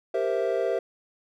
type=chord; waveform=triangle; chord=C dominant seventh; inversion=second; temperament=equal; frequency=392 / 466.2 / 523.3 / 659.3 Hz; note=G4 / Bb4 / C5 / E5; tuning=0 / 0 / 0 / 0 cents; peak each=-27 dBFS; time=0.14-0.79 s; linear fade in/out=5 ms; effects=none